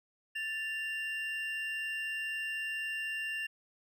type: tone pair together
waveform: triangle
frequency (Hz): 1764 / 2778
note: A6 / F7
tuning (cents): +4 / -10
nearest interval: minor sixth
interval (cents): 786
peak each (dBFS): -36 / -35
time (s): 0.35-3.47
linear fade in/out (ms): 10
effects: none